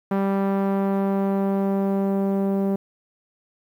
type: tone with low-pass filter sweep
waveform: sawtooth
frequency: 196 Hz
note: G3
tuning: in tune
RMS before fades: -22 dBFS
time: 0.11-2.76 s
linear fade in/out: 5 ms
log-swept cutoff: 1200 to 560 Hz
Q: 0.96
effects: 9-bit